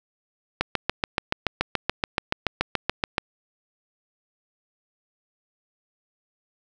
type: click train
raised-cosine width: 0.3 ms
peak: -5 dBFS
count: 19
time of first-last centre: 0.61-3.181 s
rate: 7 Hz
effects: none